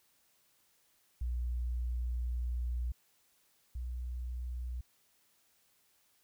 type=tone pair in turn; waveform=sine; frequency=60.4 / 61.31 Hz; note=B1 / B1; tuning=-38 / -12 cents; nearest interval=unison; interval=26 cents; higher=second; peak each=-32 / -36 dBFS; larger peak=first; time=1.21-2.92 / 3.75-4.81 s; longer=first; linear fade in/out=5 ms; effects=white hiss -71 dBFS RMS until 6.23 s